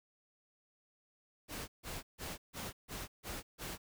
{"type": "noise bursts", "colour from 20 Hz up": "pink", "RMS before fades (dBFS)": -43, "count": 7, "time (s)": [1.48, 3.78], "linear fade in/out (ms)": 50, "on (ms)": 200, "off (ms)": 150, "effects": []}